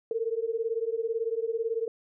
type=beating tone pair; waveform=sine; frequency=446.1 / 464.1 Hz; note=A4 / A#4; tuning=+24 / -8 cents; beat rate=18 Hz; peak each=-30 dBFS; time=0.11-1.88 s; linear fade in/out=2 ms; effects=none